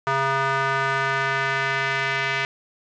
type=tone with band-pass filter sweep; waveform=square; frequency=135.8 Hz; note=C#3; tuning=35 cents flat; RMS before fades=-23 dBFS; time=0.07-2.45 s; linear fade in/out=0 ms; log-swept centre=1200 to 2100 Hz; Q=2; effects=resampled to 16000 Hz + 7-bit